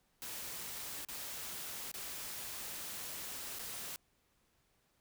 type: noise with dropouts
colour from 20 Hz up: white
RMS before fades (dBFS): -44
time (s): 0.22-3.96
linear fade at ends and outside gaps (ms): 0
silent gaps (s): 1.049-1.086 / 1.915-1.941 / 3.587-3.593
effects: pink hiss -75 dBFS RMS until 5 s